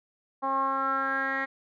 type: tone with low-pass filter sweep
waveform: 10% pulse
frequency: 269.6 Hz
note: C#4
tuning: 48 cents flat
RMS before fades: -28 dBFS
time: 0.42-1.46 s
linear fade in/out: 20 ms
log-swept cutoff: 960 to 2000 Hz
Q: 6.4
effects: none